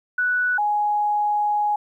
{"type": "tone pair in turn", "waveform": "sine", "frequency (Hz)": [1480, 833.5], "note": ["F#6", "G#5"], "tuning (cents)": [0, 6], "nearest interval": "minor seventh", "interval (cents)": 994, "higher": "first", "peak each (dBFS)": -18, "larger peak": "neither", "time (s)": [[0.18, 0.58], [0.58, 1.76]], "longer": "second", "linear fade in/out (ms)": 5, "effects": ["10-bit"]}